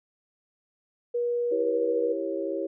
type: tone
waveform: sine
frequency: 480 Hz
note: B4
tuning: 49 cents flat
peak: -24 dBFS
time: 1.14-2.13 s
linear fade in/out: 10 ms
type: chord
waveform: sine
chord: E diminished seventh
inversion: none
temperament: equal with one note detuned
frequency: 329.6 / 392 / 466.2 / 547.4 Hz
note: E4 / G4 / Bb4 / Db5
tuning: 0 / 0 / 0 / -22 cents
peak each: -32 / -32 / -38 / -32 dBFS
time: 1.51-2.67 s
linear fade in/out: 10 ms
effects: none